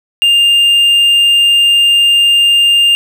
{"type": "tone", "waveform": "triangle", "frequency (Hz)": 2804, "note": "F7", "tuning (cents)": 6, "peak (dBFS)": -4, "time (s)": [0.22, 2.95], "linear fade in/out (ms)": 0, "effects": []}